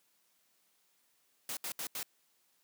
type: noise bursts at uneven times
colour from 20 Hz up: white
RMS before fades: -39 dBFS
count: 4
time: 1.49-1.57 / 1.64-1.72 / 1.79-1.87 / 1.95-2.03 s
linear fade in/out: 2 ms
effects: white hiss -73 dBFS RMS until 2.63 s + high-pass 150 Hz 12 dB/octave